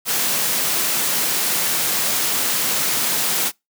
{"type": "high-pass noise", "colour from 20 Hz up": "white", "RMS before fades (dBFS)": -20, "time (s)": [0.05, 3.52], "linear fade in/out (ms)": 50, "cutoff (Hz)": 120, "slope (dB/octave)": 96, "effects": ["noise-tail reverb RT60 0.2 s tail -26 dB re dry"]}